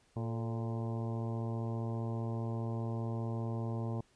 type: harmonic tone with a mistuned harmonic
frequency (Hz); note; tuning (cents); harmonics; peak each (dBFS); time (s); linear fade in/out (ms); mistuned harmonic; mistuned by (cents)
115; A#2; -23; 1 / 2 / 3 / 4 / 5 / 6 / 7 / 8 / 9; -35 / -41 / -45 / -47 / -49 / -51 / -52 / -53 / -54; 0.16-4.01; 5; 4; -58
effects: pink hiss -69 dBFS RMS until 4.15 s + resampled to 22050 Hz